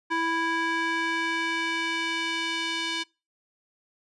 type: tone with band-pass filter sweep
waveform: square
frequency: 329.6 Hz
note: E4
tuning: in tune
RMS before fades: -28 dBFS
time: 0.1-3.04 s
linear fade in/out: 20 ms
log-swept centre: 1400 to 3300 Hz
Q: 1.5
effects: noise-tail reverb RT60 0.3 s tail -26 dB re dry + resampled to 24000 Hz